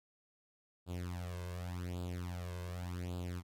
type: tone with flanger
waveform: sawtooth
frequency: 88.9 Hz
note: F2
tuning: 31 cents sharp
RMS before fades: -41 dBFS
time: 0.86-3.43 s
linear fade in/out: 50 ms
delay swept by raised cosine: 0.25 to 1.95 ms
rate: 0.87 Hz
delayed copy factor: +0.8
effects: MP3 64 kbps